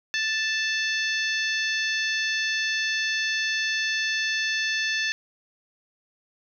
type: harmonic tone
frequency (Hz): 880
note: A5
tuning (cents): 0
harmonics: 2 / 3 / 4 / 5 / 6 / 7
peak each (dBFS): -26 / -30 / -32 / -34 / -36 / -37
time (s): 0.14-5.12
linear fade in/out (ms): 0
effects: none